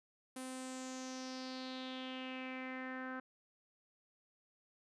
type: tone with low-pass filter sweep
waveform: sawtooth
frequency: 258.6 Hz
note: C4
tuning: 20 cents flat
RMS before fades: -45 dBFS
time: 0.36-3.2 s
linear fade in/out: 5 ms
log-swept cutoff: 10000 to 1500 Hz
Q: 4.5
effects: none